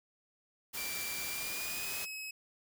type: noise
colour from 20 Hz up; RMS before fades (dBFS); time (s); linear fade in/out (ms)
white; -40; 0.73-2.06; 20
type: tone with pitch glide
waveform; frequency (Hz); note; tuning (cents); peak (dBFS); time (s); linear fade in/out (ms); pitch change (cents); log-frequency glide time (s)
sawtooth; 2349 to 2562; D7 to E7; 0 to -50; -37; 0.77-2.31; 5; +150; 1.25-2.06
effects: none